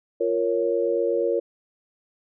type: chord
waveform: sine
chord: Bb minor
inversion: second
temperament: equal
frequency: 349.2 / 466.2 / 554.4 Hz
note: F4 / Bb4 / Db5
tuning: 0 / 0 / 0 cents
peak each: -26 / -23 / -25 dBFS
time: 0.2-1.4 s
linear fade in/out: 10 ms
effects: none